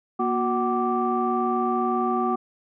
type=tone cluster; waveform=sine; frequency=237.7 / 365.3 / 753 / 1172 Hz; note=A#3 / F#4 / F#5 / D6; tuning=+34 / -22 / +30 / -4 cents; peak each=-26 dBFS; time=0.19-2.36 s; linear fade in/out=10 ms; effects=tanh soft clip ceiling -11 dBFS